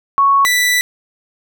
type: tone pair in turn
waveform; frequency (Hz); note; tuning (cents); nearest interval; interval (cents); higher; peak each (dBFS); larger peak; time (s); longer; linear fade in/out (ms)
sine / sawtooth; 1108.7 / 1975.5; C#6 / B6; 0 / 0; minor seventh; 1000; second; -8; neither; 0.18-0.45 / 0.45-0.81; second; 0
effects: none